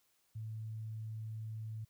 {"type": "tone", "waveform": "sine", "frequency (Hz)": 110, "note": "A2", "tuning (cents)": 0, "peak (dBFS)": -40, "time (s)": [0.35, 1.85], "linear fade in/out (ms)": 10, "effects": ["white hiss -75 dBFS RMS until 1.89 s"]}